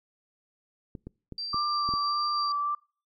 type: clicks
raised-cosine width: 3 ms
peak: -26 dBFS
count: 6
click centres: 0.952 / 1.07 / 1.323 / 1.544 / 1.89 / 1.938 s
type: tone with tremolo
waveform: sine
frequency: 4699 Hz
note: D8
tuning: in tune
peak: -31 dBFS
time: 1.38-2.52 s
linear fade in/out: 2 ms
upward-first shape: sine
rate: 6.1 Hz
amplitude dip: 25%
type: tone with vibrato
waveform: sine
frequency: 1174.7 Hz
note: D6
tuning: in tune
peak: -26 dBFS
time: 1.53-2.75 s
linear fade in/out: 5 ms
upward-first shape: sine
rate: 1.7 Hz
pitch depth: 20 cents each way
effects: noise-tail reverb RT60 0.4 s tail -26 dB re dry